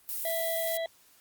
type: noise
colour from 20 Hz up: violet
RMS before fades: -34 dBFS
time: 0.09-0.77 s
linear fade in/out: 0 ms
type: harmonic tone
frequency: 659.3 Hz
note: E5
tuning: in tune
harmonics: 1 / 3 / 5 / 6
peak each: -30 / -40 / -44 / -46 dBFS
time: 0.25-0.86 s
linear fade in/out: 2 ms
effects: white hiss -61 dBFS RMS until 1.2 s + Opus 32 kbps